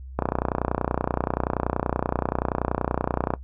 click train, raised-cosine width 1 ms, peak -8 dBFS, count 97, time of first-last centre 0.19-3.338 s, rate 30.5 Hz, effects noise-tail reverb RT60 0.1 s tail -17 dB re dry + added 65 Hz sine -36 dBFS peak until 3.43 s

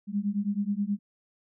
sine beating tone pair, 198.7 / 208.1 Hz, G3 / G#3, +24 / +4 cents, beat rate 9.4 Hz, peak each -29 dBFS, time 0.07-0.99 s, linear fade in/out 50 ms, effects none

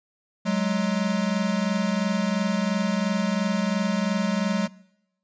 square tone pair together, 187.09 / 210 Hz, F#3 / G#3, +19 / +19 cents, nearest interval major second, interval 200 cents, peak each -25 dBFS, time 0.45-4.68 s, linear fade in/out 20 ms, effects noise-tail reverb RT60 0.9 s tail -23 dB re dry + resampled to 16000 Hz

